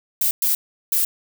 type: noise bursts at uneven times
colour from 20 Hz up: violet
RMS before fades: -19 dBFS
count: 3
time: 0.21-0.31 / 0.42-0.55 / 0.92-1.05 s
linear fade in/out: 2 ms
effects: none